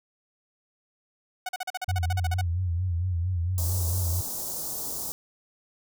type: tone bursts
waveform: sawtooth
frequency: 740 Hz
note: F#5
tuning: in tune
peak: -25 dBFS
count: 14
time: 1.46-2.413 s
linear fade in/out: 5 ms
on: 30 ms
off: 41 ms
type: tone with vibrato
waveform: sine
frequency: 88.4 Hz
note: F2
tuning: 22 cents sharp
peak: -24 dBFS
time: 1.88-4.21 s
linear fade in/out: 5 ms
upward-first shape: sine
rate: 4.4 Hz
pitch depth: 94 cents each way
type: band-stop noise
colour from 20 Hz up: white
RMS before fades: -33 dBFS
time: 3.58-5.12 s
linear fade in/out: 0 ms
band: 940 to 5300 Hz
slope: 24 dB/octave
effects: none